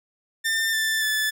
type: tone with pitch steps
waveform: sawtooth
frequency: 1797 / 1769.2 / 1741.8 Hz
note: A6 / A6 / A6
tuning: +36 / +9 / -18 cents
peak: -18 dBFS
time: 0.44-1.31 s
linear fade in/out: 20 ms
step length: 290 ms
effects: none